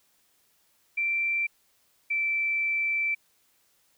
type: tone pair in turn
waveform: sine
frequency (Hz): 2349 / 2331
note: D7 / D7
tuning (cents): 0 / -14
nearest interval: unison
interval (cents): 14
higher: first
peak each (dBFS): -24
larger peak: neither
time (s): 0.97-1.47 / 2.1-3.15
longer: second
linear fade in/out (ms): 10
effects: white hiss -67 dBFS RMS until 3.97 s